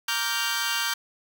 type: chord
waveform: 15% pulse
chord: G minor seventh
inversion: first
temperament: equal with one note detuned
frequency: 932.3 / 1159.8 / 1396.9 / 1568 Hz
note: Bb5 / D6 / F6 / G6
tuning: 0 / -22 / 0 / 0 cents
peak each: -26 / -26 / -25 / -21 dBFS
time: 0.08-0.94 s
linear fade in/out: 5 ms
effects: none